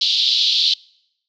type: band-pass noise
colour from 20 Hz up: white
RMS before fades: -17 dBFS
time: 0.01-0.74 s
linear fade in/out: 5 ms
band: 3300 to 4400 Hz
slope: 48 dB/octave
effects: noise-tail reverb RT60 0.8 s tail -26 dB re dry